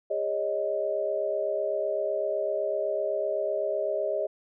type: chord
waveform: sine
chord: Ab suspended fourth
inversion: none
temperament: equal with one note detuned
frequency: 406.5 / 554.4 / 622.3 Hz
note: Ab4 / Db5 / Eb5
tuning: -37 / 0 / 0 cents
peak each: -32 / -31 / -28 dBFS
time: 0.1-4.27 s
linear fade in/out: 10 ms
effects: none